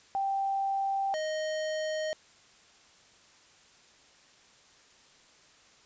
sine / square tone pair in turn, 784 / 622.3 Hz, G5 / D#5, 0 / 0 cents, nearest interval major third, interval 400 cents, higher first, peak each -27 / -31 dBFS, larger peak first, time 0.15-1.14 / 1.14-2.13 s, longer neither, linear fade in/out 0 ms, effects white hiss -59 dBFS RMS until 5.85 s + resampled to 16000 Hz

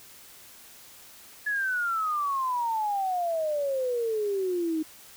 sine exponential sweep, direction down, 1715 to 308.7 Hz, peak -25 dBFS, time 1.46-4.83 s, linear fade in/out 10 ms, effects white hiss -50 dBFS RMS until 5.16 s

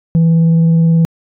sine tone with vibrato, 164.81 Hz, E3, in tune, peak -4 dBFS, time 0.15-1.05 s, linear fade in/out 0 ms, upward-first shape triangle, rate 19 Hz, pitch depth 13 cents each way, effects tanh soft clip ceiling -6 dBFS

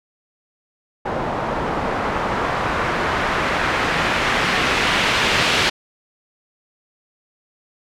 white noise with low-pass filter sweep, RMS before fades -20 dBFS, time 1.05-5.7 s, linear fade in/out 10 ms, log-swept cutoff 800 to 3200 Hz, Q 1, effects none

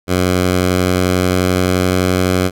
10% pulse tone with pitch glide, 91.1 to 91.95 Hz, F#2 to F#2, -26 to -10 cents, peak -4 dBFS, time 0.07-2.51 s, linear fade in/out 50 ms, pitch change +16 cents, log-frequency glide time 0.45-2.3 s, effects none

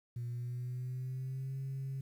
sine tone with pitch glide, 120 to 134.7 Hz, B2 to C#3, -49 to -49 cents, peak -35 dBFS, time 0.16-2.01 s, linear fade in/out 5 ms, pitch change +200 cents, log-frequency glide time 0.27-1.57 s, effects tanh soft clip ceiling -34 dBFS + 11-bit

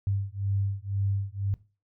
sine beating tone pair, 98 / 100 Hz, G2 / G2, 0 / +35 cents, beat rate 2 Hz, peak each -29 dBFS, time 0.07-1.54 s, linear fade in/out 0 ms, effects noise-tail reverb RT60 0.3 s tail -17 dB re dry

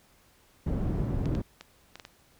white low-pass noise, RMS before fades -29 dBFS, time 0.66-1.42 s, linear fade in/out 10 ms, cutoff 190 Hz, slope 12 dB/octave
clicks, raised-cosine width 0.2 ms, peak -25 dBFS, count 6, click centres 1.257 / 1.351 / 1.61 / 1.956 / 1.998 / 2.051 s
effects pink hiss -62 dBFS RMS until 2.39 s

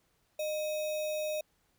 sine tone with sample-and-hold, 613 Hz, D#5, 26 cents flat, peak -31 dBFS, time 0.39-1.41 s, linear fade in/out 5 ms, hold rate 3150 Hz, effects pink hiss -73 dBFS RMS until 1.78 s

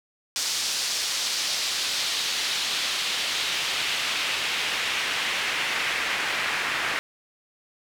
pink noise with band-pass filter sweep, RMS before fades -27 dBFS, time 0.36-6.99 s, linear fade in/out 0 ms, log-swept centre 5300 to 1900 Hz, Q 1.4, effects none

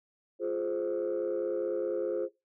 sine chord, F minor, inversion none, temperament just, 349.2 / 419.1 / 523.8 Hz, F4 / Ab4 / C5, 0 / +16 / +2 cents, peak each -32 dBFS, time 0.39-2.29 s, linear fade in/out 50 ms, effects noise-tail reverb RT60 0.2 s tail -17 dB re dry + tanh soft clip ceiling -24 dBFS

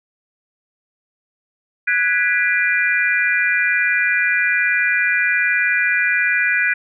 sine chord, G# half-diminished seventh, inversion third, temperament equal with one note detuned, 1480 / 1661.2 / 1975.5 / 2395 Hz, F#6 / G#6 / B6 / D7, 0 / 0 / 0 / +33 cents, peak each -20 dBFS, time 1.87-6.74 s, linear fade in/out 10 ms, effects none

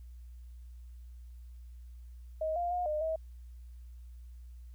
sine tone with pitch steps, 630 / 698 / 715 / 608 / 641 Hz, D#5 / F5 / F5 / D#5 / E5, +21 / -1 / +41 / -40 / -49 cents, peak -30 dBFS, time 2.41-3.16 s, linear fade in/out 5 ms, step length 150 ms, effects added 60 Hz sine -46 dBFS peak until 4.74 s + white hiss -74 dBFS RMS until 4.74 s

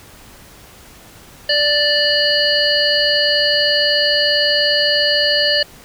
harmonic tone with a mistuned harmonic, 587.3 Hz, D5, in tune, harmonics 1 / 3 / 5 / 7 / 8, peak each -19 / -19 / -19 / -19 / -19 dBFS, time 1.49-5.63 s, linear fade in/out 5 ms, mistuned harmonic 7, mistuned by +73 cents, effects pink hiss -42 dBFS RMS until 5.84 s

